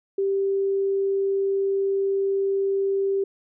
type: tone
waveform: sine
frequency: 392 Hz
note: G4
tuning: in tune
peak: -20 dBFS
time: 0.18-3.24 s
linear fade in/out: 5 ms
effects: none